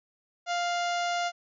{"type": "harmonic tone with a mistuned harmonic", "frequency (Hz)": 698.5, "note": "F5", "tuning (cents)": 0, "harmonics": [1, 2, 3, 4, 5, 6, 7, 8, 9, 10], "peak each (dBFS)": [-28, -34, -38, -40, -42, -44, -45, -46, -47, -48], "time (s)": [0.46, 1.32], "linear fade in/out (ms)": 50, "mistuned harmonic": 4, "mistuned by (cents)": 30, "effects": []}